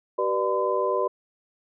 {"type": "tone cluster", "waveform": "sine", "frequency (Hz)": [383.9, 488.1, 596, 1017], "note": ["G4", "B4", "D5", "C6"], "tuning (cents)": [-36, -20, 25, -50], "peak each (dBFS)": -27, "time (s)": [0.18, 1.08], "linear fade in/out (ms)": 10, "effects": []}